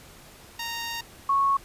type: tone pair in turn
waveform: 10% pulse / sine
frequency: 928 / 1103.6 Hz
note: A#5 / C#6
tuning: -8 / -8 cents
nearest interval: minor third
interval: 300 cents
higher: second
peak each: -22 / -19 dBFS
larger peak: second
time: 0.59-1.01 / 1.29-1.57 s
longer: first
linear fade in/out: 5 ms
effects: pink hiss -49 dBFS RMS until 1.64 s + resampled to 32000 Hz